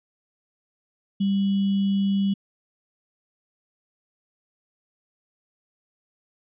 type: tone with sample-and-hold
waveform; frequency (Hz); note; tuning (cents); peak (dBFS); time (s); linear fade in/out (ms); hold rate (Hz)
sine; 197.4; G3; +12; -19; 1.2-2.34; 10; 3150
effects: resampled to 8000 Hz